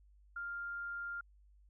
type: tone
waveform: sine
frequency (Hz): 1399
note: F6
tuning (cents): +3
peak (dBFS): -39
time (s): 0.36-1.21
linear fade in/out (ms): 5
effects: added 50 Hz sine -61 dBFS peak until 1.69 s